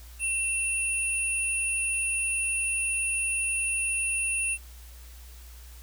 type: tone pair together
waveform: sine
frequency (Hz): 2694 / 9611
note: E7 / D9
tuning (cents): +37 / +39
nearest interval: octave + minor seventh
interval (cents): 2202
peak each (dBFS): -28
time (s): 0.19-4.58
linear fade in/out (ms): 50
effects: added 60 Hz sine -44 dBFS peak until 5.82 s + white hiss -53 dBFS RMS until 5.82 s